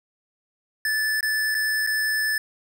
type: tone with dropouts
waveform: square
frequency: 1745 Hz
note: A6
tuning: 15 cents flat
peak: -22 dBFS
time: 0.85-2.38 s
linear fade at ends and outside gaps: 2 ms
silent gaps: 1.208-1.228 / 1.545-1.549 / 1.866-1.872 s
effects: none